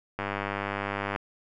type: click train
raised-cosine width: 0.5 ms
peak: -15 dBFS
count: 98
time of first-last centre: 0.19-1.161 s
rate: 99.9 Hz
effects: none